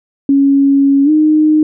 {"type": "tone with pitch glide", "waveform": "sine", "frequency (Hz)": [277.2, 307.6], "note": ["C#4", "D#4"], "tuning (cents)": [0, -20], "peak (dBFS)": -6, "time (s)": [0.29, 1.63], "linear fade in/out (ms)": 2, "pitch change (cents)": 180, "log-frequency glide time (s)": [1.04, 1.1], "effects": []}